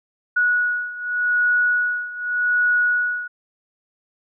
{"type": "beating tone pair", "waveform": "sine", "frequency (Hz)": [1462, 1462.85], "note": ["F#6", "F#6"], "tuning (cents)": [-21, -20], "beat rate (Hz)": 0.85, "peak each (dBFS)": [-19, -22], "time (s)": [0.36, 3.28], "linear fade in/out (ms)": 10, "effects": []}